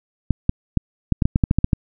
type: clicks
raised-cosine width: 5 ms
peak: -3 dBFS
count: 12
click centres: 0.307 / 0.494 / 0.773 / 1.123 / 1.222 / 1.255 / 1.359 / 1.438 / 1.511 / 1.586 / 1.644 / 1.732 s
effects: none